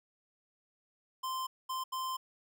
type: tone bursts at uneven times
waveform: square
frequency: 1040 Hz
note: C6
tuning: 11 cents flat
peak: -35 dBFS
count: 3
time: 1.23-1.47 / 1.69-1.84 / 1.92-2.17 s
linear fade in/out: 10 ms
effects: none